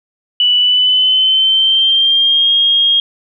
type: tone with pitch glide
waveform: sine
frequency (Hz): 2963 to 3250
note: F#7 to G#7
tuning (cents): +2 to -38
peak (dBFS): -8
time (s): 0.4-3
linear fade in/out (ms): 2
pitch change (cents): +160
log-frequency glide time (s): 0.58-2.51
effects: none